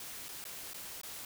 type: noise with dropouts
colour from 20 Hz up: white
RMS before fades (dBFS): -45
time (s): 0-1.25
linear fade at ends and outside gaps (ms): 2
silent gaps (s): 0.285-0.289 / 0.441-0.451 / 0.735-0.743 / 1.015-1.033
effects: none